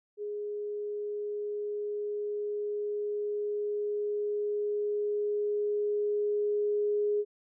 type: tone with level ramp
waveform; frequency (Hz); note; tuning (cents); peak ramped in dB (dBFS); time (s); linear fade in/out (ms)
sine; 415.3; G#4; 0; -33 to -25; 0.17-7.25; 50
effects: none